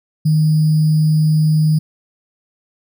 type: tone with sample-and-hold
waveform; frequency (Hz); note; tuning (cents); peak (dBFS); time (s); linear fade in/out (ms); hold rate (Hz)
sine; 155.1; D#3; -5; -10; 0.25-1.79; 10; 4900
effects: none